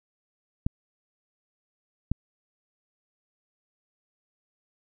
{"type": "clicks", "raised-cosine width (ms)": 5, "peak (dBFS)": -12, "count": 2, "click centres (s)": [0.665, 2.116], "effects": []}